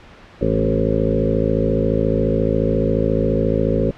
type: harmonic tone with a mistuned harmonic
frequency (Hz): 54.3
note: A1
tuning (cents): -22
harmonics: 1 / 2 / 3 / 4 / 5 / 7 / 8 / 9 / 10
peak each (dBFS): -24 / -24 / -24 / -24 / -24 / -24 / -24 / -24 / -24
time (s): 0.41-3.91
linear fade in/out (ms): 5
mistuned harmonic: 3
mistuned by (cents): +20
effects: pink hiss -43 dBFS RMS until 3.97 s + low-pass 3000 Hz 12 dB/octave